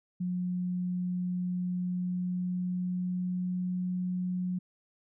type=tone with pitch glide; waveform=sine; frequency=180 to 181.46 Hz; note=F#3 to F#3; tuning=-47 to -33 cents; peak=-29 dBFS; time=0.2-4.59 s; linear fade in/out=10 ms; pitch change=+14 cents; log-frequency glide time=1.74-3.78 s; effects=none